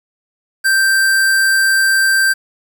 square tone, 1568 Hz, G6, in tune, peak -11 dBFS, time 0.64-2.34 s, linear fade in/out 20 ms, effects 7-bit

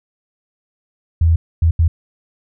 sine tone bursts at uneven times, 82.41 Hz, E2, in tune, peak -9 dBFS, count 3, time 1.21-1.36 / 1.62-1.71 / 1.79-1.88 s, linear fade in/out 5 ms, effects none

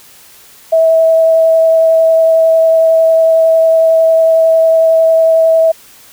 sine tone with vibrato, 650 Hz, E5, 24 cents flat, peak -5 dBFS, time 0.72-5.72 s, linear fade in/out 10 ms, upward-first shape triangle, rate 11 Hz, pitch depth 10 cents each way, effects white hiss -40 dBFS RMS until 6.12 s

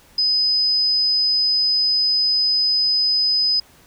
sine tone, 5020 Hz, D#8, 15 cents sharp, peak -15 dBFS, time 0.18-3.6 s, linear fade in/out 5 ms, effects pink hiss -51 dBFS RMS until 3.86 s

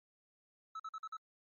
triangle tone bursts, 1303 Hz, E6, 20 cents flat, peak -39 dBFS, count 5, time 0.75-1.169 s, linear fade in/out 5 ms, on 47 ms, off 46 ms, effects MP3 32 kbps

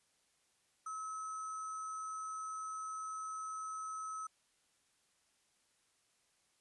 sine tone with sample-and-hold, 1289 Hz, E6, 39 cents flat, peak -40 dBFS, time 0.86-4.27 s, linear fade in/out 5 ms, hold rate 7350 Hz, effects white hiss -75 dBFS RMS until 6.6 s + resampled to 24000 Hz

